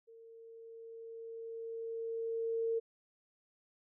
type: tone with level ramp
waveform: sine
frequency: 455.6 Hz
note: A#4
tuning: 40 cents flat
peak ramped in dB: -54 to -30 dBFS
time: 0.07-2.8 s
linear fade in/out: 20 ms
effects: none